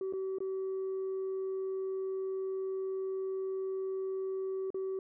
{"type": "tone with dropouts", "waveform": "sine", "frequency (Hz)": 381.6, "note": "G4", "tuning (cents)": -47, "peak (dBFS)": -31, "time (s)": [0.01, 4.99], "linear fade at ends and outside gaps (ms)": 2, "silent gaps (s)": [[0.126, 0.135], [0.385, 0.404], [4.704, 4.744]], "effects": ["tanh soft clip ceiling -31 dBFS"]}